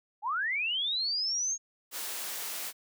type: linear sweep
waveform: sine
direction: up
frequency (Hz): 776 to 6610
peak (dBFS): -28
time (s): 0.22-1.58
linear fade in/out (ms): 50
type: high-pass noise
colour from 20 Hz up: white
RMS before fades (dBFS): -37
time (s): 1.91-2.73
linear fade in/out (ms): 50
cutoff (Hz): 360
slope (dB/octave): 12
effects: none